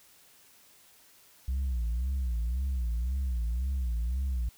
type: tone with vibrato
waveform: sine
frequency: 61.8 Hz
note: B1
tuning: 2 cents sharp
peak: -25 dBFS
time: 1.48-4.49 s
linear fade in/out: 5 ms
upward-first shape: sine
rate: 1.9 Hz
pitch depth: 150 cents each way
effects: tanh soft clip ceiling -26 dBFS + white hiss -59 dBFS RMS until 4.57 s